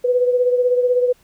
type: beating tone pair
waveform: sine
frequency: 493.9 / 509.9 Hz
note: B4 / C5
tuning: 0 / -45 cents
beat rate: 16 Hz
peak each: -14 / -22 dBFS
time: 0.04-1.13 s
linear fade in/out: 10 ms
effects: pink hiss -56 dBFS RMS until 1.23 s